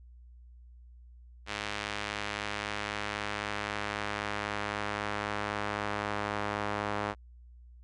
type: tone with band-pass filter sweep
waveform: sawtooth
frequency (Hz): 103.83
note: G#2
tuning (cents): 0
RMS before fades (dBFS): -35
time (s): 1.46-7.15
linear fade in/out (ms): 50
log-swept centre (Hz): 2600 to 1100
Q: 0.87
effects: added 60 Hz sine -50 dBFS peak until 7.83 s + resampled to 22050 Hz